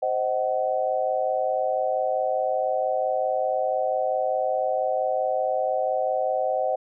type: chord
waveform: sine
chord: C diminished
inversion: none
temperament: just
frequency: 523.3 / 627.9 / 753.5 Hz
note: C5 / Eb5 / Gb5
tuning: 0 / +16 / +31 cents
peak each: -26 dBFS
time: 0.02-6.76 s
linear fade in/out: 10 ms
effects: none